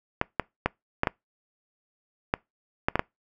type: clicks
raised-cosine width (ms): 0.5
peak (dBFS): -7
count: 9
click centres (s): 0.214 / 0.397 / 0.66 / 1.034 / 1.072 / 2.339 / 2.885 / 2.956 / 2.994
effects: noise-tail reverb RT60 0.2 s tail -25 dB re dry